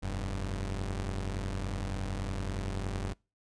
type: tone pair together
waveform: sawtooth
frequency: 43.39 / 97.5 Hz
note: F1 / G2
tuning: -10 / -9 cents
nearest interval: octave + major second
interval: 1401 cents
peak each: -31 / -32 dBFS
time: 0.02-3.14 s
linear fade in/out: 20 ms
effects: noise-tail reverb RT60 0.3 s tail -26 dB re dry + resampled to 22050 Hz